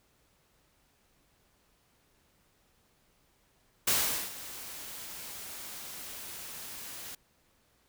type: noise with ADSR envelope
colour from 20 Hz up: white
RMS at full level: -26 dBFS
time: 3.87-7.15 s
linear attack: 7 ms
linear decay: 420 ms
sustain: -17 dB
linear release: 4 ms
effects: pink hiss -69 dBFS RMS until 7.88 s